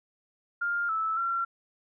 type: tone with pitch steps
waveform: sine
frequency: 1403 / 1311 / 1365 Hz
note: F6 / E6 / F6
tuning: +8 / -10 / -40 cents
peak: -26 dBFS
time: 0.61-1.45 s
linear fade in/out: 10 ms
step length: 280 ms
effects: none